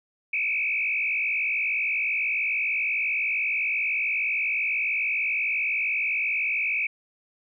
sine tone with frequency modulation, 2414 Hz, D7, 47 cents sharp, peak -23 dBFS, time 0.33-6.87 s, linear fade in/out 5 ms, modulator 56.4 Hz, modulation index 3.1, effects none

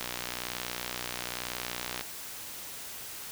click train, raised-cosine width 0.2 ms, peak -16 dBFS, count 123, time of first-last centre 0.01-2.01 s, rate 61 Hz, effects white hiss -42 dBFS RMS until 3.31 s

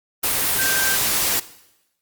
sine tone in noise, 1568 Hz, G6, in tune, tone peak -22 dBFS, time 0.58-0.96 s, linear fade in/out 10 ms, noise white, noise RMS -20 dBFS, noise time 0.23-1.4 s, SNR -5 dB, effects noise-tail reverb RT60 0.9 s tail -17 dB re dry + Opus 32 kbps

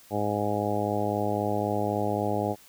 harmonic tone, 103.83 Hz, G#2, in tune, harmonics 1 / 2 / 3 / 4 / 5 / 6 / 7 / 8, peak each -33 / -33 / -33 / -33 / -33 / -33 / -33 / -33 dBFS, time 0.1-2.56 s, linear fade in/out 50 ms, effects white hiss -54 dBFS RMS until 2.68 s

